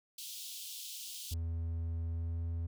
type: high-pass noise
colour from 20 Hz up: pink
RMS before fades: -45 dBFS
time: 0.18-1.34 s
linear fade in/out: 5 ms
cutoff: 3000 Hz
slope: 48 dB/octave
type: tone with pitch glide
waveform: triangle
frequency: 82.8 to 83.57 Hz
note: E2 to E2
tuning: +8 to +24 cents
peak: -32 dBFS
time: 1.31-2.67 s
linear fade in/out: 10 ms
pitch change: +16 cents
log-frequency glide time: 2.07-2.43 s
effects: none